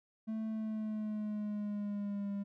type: tone with pitch glide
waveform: triangle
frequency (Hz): 220 to 200.6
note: A3 to G3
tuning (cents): 0 to +40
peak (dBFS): -33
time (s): 0.27-2.44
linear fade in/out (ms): 20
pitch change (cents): -160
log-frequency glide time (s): 0.48-2.31
effects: none